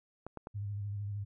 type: clicks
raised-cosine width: 1 ms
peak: -28 dBFS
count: 3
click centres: 0.266 / 0.373 / 0.471 s
type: tone with vibrato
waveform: sine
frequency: 101.9 Hz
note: G#2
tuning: 32 cents flat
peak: -35 dBFS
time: 0.54-1.25 s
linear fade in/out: 20 ms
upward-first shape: square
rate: 13 Hz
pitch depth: 31 cents each way
effects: none